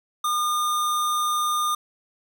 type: tone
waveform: square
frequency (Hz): 1213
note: D#6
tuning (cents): -44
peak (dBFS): -22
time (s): 0.24-1.75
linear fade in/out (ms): 5
effects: 10-bit